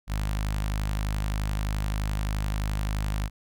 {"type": "tone with notch filter", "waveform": "sawtooth", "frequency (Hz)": 51.6, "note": "G#1", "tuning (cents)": -10, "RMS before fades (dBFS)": -28, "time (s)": [0.07, 3.3], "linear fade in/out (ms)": 50, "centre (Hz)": 390, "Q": 0.71, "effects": []}